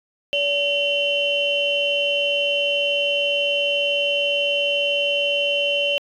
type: tone cluster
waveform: sine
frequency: 571 / 2747 / 3059 Hz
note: D5 / F7 / G7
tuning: -49 / -29 / -43 cents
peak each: -22 dBFS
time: 0.33-5.98 s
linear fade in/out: 0 ms
effects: tanh soft clip ceiling -10 dBFS